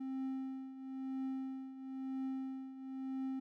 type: tone with tremolo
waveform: triangle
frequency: 264.6 Hz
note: C4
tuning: 20 cents sharp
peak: -34 dBFS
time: 0-3.4 s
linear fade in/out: 10 ms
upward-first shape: triangle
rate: 1 Hz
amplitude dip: 75%
effects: none